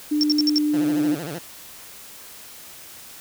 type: tone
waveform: sine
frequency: 299.1 Hz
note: D4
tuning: 32 cents sharp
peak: -18 dBFS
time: 0.11-1.15 s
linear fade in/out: 10 ms
type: tone bursts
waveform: sine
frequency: 5440 Hz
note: F8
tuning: 46 cents flat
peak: -17 dBFS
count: 5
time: 0.21-0.582 s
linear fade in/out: 0 ms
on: 24 ms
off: 63 ms
type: tone with vibrato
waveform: 15% pulse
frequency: 157 Hz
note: D#3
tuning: 16 cents sharp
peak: -23 dBFS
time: 0.73-1.39 s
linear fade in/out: 10 ms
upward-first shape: sine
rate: 13 Hz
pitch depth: 210 cents each way
effects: white hiss -42 dBFS RMS until 3.2 s